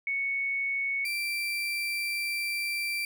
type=tone pair in turn; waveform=sine / 35% pulse; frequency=2217 / 2349 Hz; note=C#7 / D7; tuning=0 / 0 cents; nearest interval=minor second; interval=100 cents; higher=second; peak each=-27 dBFS; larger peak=neither; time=0.07-1.05 / 1.05-3.05 s; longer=second; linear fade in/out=2 ms; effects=none